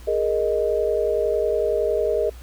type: chord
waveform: sine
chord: Ab suspended second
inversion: none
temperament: equal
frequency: 415.3 / 466.2 / 622.3 Hz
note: Ab4 / Bb4 / Eb5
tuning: 0 / 0 / 0 cents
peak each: -23 dBFS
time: 0.07-2.3 s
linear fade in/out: 10 ms
effects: added 60 Hz sine -38 dBFS peak until 2.42 s + pink hiss -49 dBFS RMS until 2.42 s

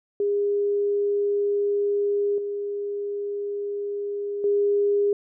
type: tone with level steps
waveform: sine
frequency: 406.9 Hz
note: G#4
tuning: 35 cents flat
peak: -20 / -26 / -18 dBFS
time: 0.2-5.13 s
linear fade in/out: 2 ms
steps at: 2.38 / 4.44 s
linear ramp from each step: 2 ms
effects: none

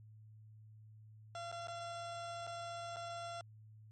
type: tone with dropouts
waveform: 30% pulse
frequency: 684 Hz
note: F5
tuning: 36 cents flat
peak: -40 dBFS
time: 1.35-3.41 s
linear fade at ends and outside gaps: 1 ms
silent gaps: 1.516-1.525 / 1.672-1.682 / 2.468-2.474 / 2.961-2.967 s
effects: added 108 Hz sine -55 dBFS peak until 3.91 s + MP3 32 kbps

